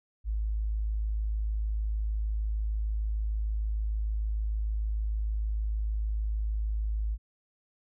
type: tone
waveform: sine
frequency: 53.3 Hz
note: G#1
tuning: 46 cents sharp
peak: -27 dBFS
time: 0.24-7.18 s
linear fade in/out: 50 ms
effects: none